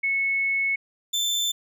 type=tone pair in turn; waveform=sine / 30% pulse; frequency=2200 / 3543 Hz; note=C#7 / A7; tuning=-14 / +11 cents; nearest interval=minor sixth; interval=825 cents; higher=second; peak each=-21 / -20 dBFS; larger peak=second; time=0.03-0.76 / 1.13-1.52 s; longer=first; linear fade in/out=10 ms; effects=none